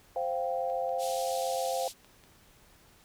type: chord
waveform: sine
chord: C suspended fourth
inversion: none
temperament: just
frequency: 523.3 / 697.7 / 784.9 Hz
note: C5 / F5 / G5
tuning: 0 / -2 / +2 cents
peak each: -32 / -33 / -35 dBFS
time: 0.16-1.88 s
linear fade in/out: 2 ms
type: click train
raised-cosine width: 0.2 ms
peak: -38 dBFS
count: 9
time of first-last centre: 0.7-2.238 s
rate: 5.2 Hz
type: band-pass noise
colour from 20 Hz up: pink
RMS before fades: -42 dBFS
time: 0.98-1.94 s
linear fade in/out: 50 ms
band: 3300 to 12000 Hz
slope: 24 dB/octave
effects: pink hiss -60 dBFS RMS until 3.04 s